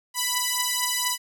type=beating tone pair; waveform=5% pulse; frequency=989 / 993.3 Hz; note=B5 / B5; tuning=+2 / +10 cents; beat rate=4.3 Hz; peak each=-14 dBFS; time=0.14-1.18 s; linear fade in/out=50 ms; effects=none